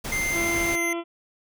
pink noise, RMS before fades -32 dBFS, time 0.04-0.76 s, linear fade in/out 10 ms
square tone with pitch glide, 2093 to 2071 Hz, C7 to C7, 0 to -18 cents, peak -25 dBFS, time 0.12-0.93 s, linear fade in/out 2 ms, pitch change -18 cents, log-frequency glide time 0.69-0.81 s
harmonic tone, 339.2 Hz, E4, 50 cents sharp, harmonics 1 / 2 / 3 / 4 / 6 / 7 / 8 / 9 / 10, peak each -28 / -34 / -38 / -40 / -44 / -45 / -46 / -47 / -48 dBFS, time 0.32-1.04 s, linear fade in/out 50 ms
effects none

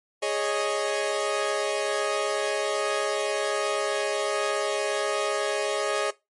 sawtooth chord, Ab suspended fourth, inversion none, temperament equal, 415.3 / 554.4 / 622.3 Hz, Ab4 / Db5 / Eb5, 0 / 0 / 0 cents, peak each -25 dBFS, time 0.22-6.11 s, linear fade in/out 10 ms, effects noise-tail reverb RT60 0.2 s tail -19 dB re dry + MP3 48 kbps

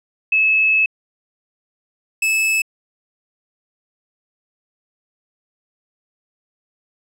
sine / 45% pulse tone pair in turn, 2595 / 2608 Hz, E7 / E7, -28 / -19 cents, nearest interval unison, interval 9 cents, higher second, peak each -12 / -15 dBFS, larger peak first, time 0.32-0.86 / 2.22-2.62 s, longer first, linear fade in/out 5 ms, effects low-pass 12000 Hz 12 dB/octave

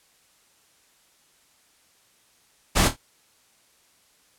pink noise with echo, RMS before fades -19 dBFS, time 2.75-2.89 s, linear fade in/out 20 ms, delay 26 ms, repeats 3, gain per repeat -9 dB, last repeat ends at 2.968 s, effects white hiss -61 dBFS RMS until 4.38 s + low-pass 11000 Hz 12 dB/octave

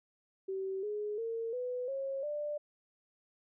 sine tone with pitch steps, 383.8 / 418.5 / 456.4 / 497.7 / 542.8 / 591.9 Hz, G4 / G#4 / A#4 / B4 / C#5 / D5, -37 / +13 / -37 / +13 / -36 / +13 cents, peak -34 dBFS, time 0.48-2.58 s, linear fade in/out 10 ms, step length 350 ms, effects none

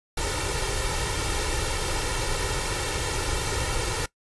pink noise with comb filter, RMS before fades -27 dBFS, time 0.17-4.06 s, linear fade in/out 5 ms, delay 2.2 ms, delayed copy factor +0.75, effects noise-tail reverb RT60 0.1 s tail -20 dB re dry + resampled to 24000 Hz

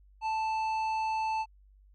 sine tone with tanh clipping, 880 Hz, A5, in tune, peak -30 dBFS, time 0.21-1.46 s, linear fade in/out 50 ms, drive 10 dB, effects added 49 Hz sine -56 dBFS peak until 1.94 s

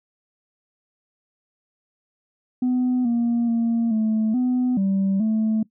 sine tone with pitch steps, 250.9 / 235.7 / 231.2 / 218.6 / 250.6 / 194.2 / 218.9 Hz, B3 / A#3 / A#3 / A3 / B3 / G3 / A3, +28 / +19 / -14 / -11 / +25 / -16 / -9 cents, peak -16 dBFS, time 2.62-5.63 s, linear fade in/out 5 ms, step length 430 ms, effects noise-tail reverb RT60 0.1 s tail -20 dB re dry + tanh soft clip ceiling -16 dBFS

